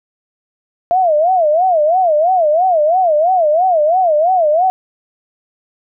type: tone with vibrato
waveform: sine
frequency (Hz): 671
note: E5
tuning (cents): +31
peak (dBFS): -9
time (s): 0.91-4.7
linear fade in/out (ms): 0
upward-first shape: sine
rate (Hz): 3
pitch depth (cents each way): 210
effects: none